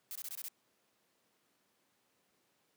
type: noise bursts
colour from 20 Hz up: blue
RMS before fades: -43 dBFS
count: 6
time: 0.11-0.484 s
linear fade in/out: 0 ms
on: 44 ms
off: 22 ms
effects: pink hiss -75 dBFS RMS until 2.76 s + high-pass 200 Hz 12 dB/octave